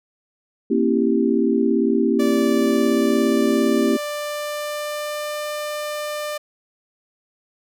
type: chord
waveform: sine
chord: A# diminished seventh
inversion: none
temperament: equal with one note detuned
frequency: 233.1 / 270.5 / 329.6 / 392 Hz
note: A#3 / C#4 / E4 / G4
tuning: 0 / -42 / 0 / 0 cents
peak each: -20 / -21 / -22 / -21 dBFS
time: 0.7-3.97 s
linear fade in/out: 10 ms
type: tone with pitch glide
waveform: sawtooth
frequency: 583 to 597.3 Hz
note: D5 to D5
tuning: -13 to +29 cents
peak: -21 dBFS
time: 2.19-6.38 s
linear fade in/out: 10 ms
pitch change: +42 cents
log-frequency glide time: 2.38-5.39 s
effects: none